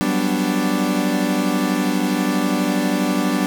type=chord; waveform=40% pulse; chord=G major seventh; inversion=third; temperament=equal with one note detuned; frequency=183.72 / 196 / 246.9 / 293.7 Hz; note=F#3 / G3 / B3 / D4; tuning=-12 / 0 / 0 / 0 cents; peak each=-24 / -22 / -22 / -21 dBFS; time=0.01-3.46 s; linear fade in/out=0 ms; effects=none